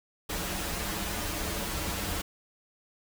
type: noise with comb filter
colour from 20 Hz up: pink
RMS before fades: -33 dBFS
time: 0.29-2.22 s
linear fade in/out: 10 ms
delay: 7.8 ms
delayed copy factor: -0.95
effects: none